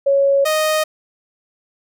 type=tone pair in turn; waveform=sine / sawtooth; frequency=554.4 / 621.3 Hz; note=C#5 / D#5; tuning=0 / -3 cents; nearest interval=major second; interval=197 cents; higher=second; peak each=-11 dBFS; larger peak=neither; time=0.06-0.45 / 0.45-0.84 s; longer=neither; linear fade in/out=10 ms; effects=none